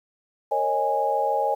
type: tone cluster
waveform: sine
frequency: 462.3 / 549 / 622 / 825 Hz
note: A#4 / C#5 / D#5 / G#5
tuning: -14 / -17 / -1 / -12 cents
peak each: -30 / -26 / -28 / -23 dBFS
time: 0.51-1.55 s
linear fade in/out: 10 ms
effects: 9-bit